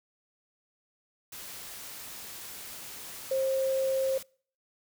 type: tone in noise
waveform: sine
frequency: 532 Hz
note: C5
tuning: 29 cents sharp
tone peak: -25 dBFS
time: 3.31-4.18 s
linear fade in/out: 5 ms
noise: white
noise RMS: -43 dBFS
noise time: 1.32-4.23 s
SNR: +15 dB
effects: noise-tail reverb RT60 0.5 s tail -26 dB re dry